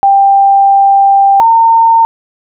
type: tone pair in turn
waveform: sine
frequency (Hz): 790 / 911.5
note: G5 / A#5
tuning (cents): +13 / -39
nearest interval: major second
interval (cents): 248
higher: second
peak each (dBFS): -3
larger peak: neither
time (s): 0.03-1.4 / 1.4-2.05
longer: first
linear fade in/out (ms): 0
effects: none